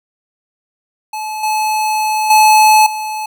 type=tone with level steps; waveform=square; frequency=861 Hz; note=A5; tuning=38 cents flat; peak=-21 / -14 / -6 / -20 dBFS; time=1.13-3.26 s; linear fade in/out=5 ms; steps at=1.43 / 2.3 / 2.86 s; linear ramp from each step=5 ms; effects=none